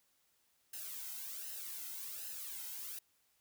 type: noise with flanger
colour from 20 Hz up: blue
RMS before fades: -45 dBFS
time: 0.73-2.99 s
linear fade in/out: 5 ms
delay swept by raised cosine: 0.86 to 1.76 ms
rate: 1.3 Hz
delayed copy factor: -0.7
effects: white hiss -75 dBFS RMS until 3.4 s